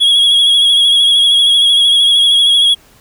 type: tone with vibrato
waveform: triangle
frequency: 3322 Hz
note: G#7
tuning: in tune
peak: -5 dBFS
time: 0-2.75 s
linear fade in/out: 20 ms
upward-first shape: sine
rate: 13 Hz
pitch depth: 35 cents each way
effects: pink hiss -46 dBFS RMS until 3 s